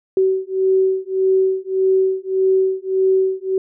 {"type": "beating tone pair", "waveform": "sine", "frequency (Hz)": [378.9, 380.6], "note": ["F#4", "F#4"], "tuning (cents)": [41, 49], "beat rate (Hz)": 1.7, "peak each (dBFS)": -17, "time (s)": [0.17, 3.58], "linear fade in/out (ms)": 2, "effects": []}